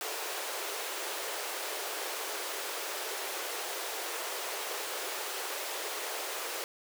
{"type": "high-pass noise", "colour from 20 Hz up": "pink", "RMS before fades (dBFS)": -37, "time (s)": [0.01, 6.64], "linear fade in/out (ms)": 0, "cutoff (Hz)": 370, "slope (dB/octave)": 48, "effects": []}